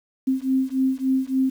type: beating tone pair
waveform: sine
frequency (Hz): 261.6 / 265.1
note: C4 / C4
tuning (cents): 0 / +23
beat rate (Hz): 3.5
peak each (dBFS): -22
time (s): 0.27-1.5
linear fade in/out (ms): 10
effects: 8-bit